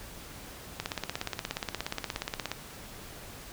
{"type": "click train", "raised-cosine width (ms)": 0.2, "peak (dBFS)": -14, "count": 30, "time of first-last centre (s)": [0.8, 2.516], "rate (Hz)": 16.9, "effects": ["pink hiss -46 dBFS RMS until 3.52 s"]}